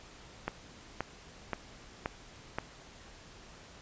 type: click train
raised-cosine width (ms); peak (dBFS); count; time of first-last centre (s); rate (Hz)
0.5; -17; 5; 0.48-2.585; 1.9
effects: pink hiss -53 dBFS RMS until 3.81 s + resampled to 16000 Hz